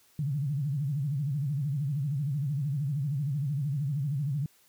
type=tone with vibrato; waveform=sine; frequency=142.1 Hz; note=C#3; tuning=43 cents sharp; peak=-27 dBFS; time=0.19-4.46 s; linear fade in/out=2 ms; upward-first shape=sine; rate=13 Hz; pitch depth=160 cents each way; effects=white hiss -63 dBFS RMS until 4.68 s